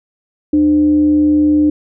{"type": "tone with frequency modulation", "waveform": "sine", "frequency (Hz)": 300, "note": "D4", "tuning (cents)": 37, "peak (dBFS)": -8, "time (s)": [0.53, 1.7], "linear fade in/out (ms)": 5, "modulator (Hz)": 220, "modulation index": 0.21, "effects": []}